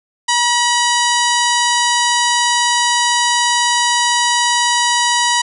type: harmonic tone with a mistuned harmonic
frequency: 959 Hz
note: A#5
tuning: 49 cents sharp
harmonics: 1 / 2 / 3 / 4 / 5 / 6 / 7 / 8 / 10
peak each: -16 / -19 / -21 / -22 / -23 / -24 / -24 / -25 / -26 dBFS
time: 0.28-5.42 s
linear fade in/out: 10 ms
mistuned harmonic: 3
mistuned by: +51 cents
effects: none